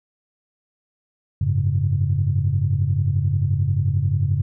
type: chord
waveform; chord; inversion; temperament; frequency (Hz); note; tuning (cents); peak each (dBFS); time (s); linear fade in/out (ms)
sine; F# suspended second; none; equal; 92.5 / 103.83 / 138.59; F#2 / G#2 / C#3; 0 / 0 / 0; -21; 1.41-4.42; 5
effects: tanh soft clip ceiling -8 dBFS